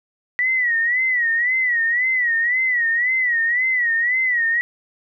sine tone with vibrato, 1941 Hz, B6, 31 cents flat, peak -16 dBFS, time 0.39-4.61 s, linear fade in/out 0 ms, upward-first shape sine, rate 1.9 Hz, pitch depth 110 cents each way, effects none

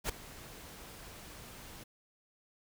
pink noise with ADSR envelope, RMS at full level -32 dBFS, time 0.04-1.84 s, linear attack 53 ms, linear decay 5 ms, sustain -18 dB, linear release 10 ms, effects none

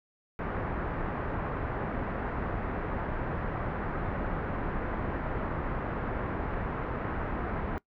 pink low-pass noise, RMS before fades -33 dBFS, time 0.39-7.78 s, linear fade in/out 0 ms, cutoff 1700 Hz, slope 24 dB/octave, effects noise-tail reverb RT60 0.1 s tail -21 dB re dry

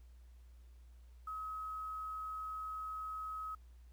sine tone with quantisation, 1276 Hz, D#6, 43 cents sharp, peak -40 dBFS, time 1.27-3.55 s, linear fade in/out 5 ms, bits 11, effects added 60 Hz sine -55 dBFS peak until 3.92 s + pink hiss -75 dBFS RMS until 3.92 s

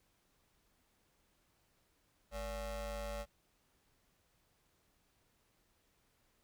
40% pulse ring-modulated tone, 261.6 Hz, C4, in tune, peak -36 dBFS, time 2.31-3.26 s, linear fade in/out 50 ms, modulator 313 Hz, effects pink hiss -75 dBFS RMS until 6.43 s

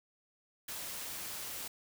white noise, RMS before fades -42 dBFS, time 0.68-1.68 s, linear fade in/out 5 ms, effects none

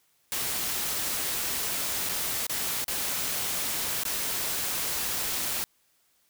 white noise with dropouts, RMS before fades -30 dBFS, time 0.32-5.64 s, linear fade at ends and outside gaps 0 ms, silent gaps 2.09-2.094 / 2.467-2.496 / 2.843-2.881 / 4.035-4.052 s, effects white hiss -68 dBFS RMS until 6.29 s

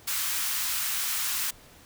white high-pass noise, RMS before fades -29 dBFS, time 0.07-1.51 s, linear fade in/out 10 ms, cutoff 1000 Hz, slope 24 dB/octave, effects pink hiss -53 dBFS RMS until 1.85 s

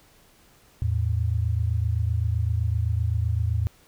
sine tone pair together, 82.21 / 110 Hz, E2 / A2, -4 / 0 cents, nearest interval perfect fourth, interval 504 cents, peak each -24 dBFS, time 0.82-3.67 s, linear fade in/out 0 ms, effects pink hiss -57 dBFS RMS until 3.87 s

